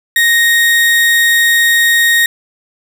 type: tone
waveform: 35% pulse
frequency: 1864.7 Hz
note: A#6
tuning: in tune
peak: -6 dBFS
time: 0.16-2.26 s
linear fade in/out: 2 ms
effects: none